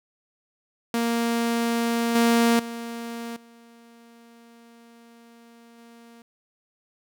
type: tone with level steps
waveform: sawtooth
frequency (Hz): 233.1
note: A#3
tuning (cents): 0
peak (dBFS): -18 / -13 / -28 / -45 / -43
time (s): 0.94-6.22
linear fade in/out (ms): 2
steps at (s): 2.15 / 2.59 / 3.36 / 5.78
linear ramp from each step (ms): 5
effects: none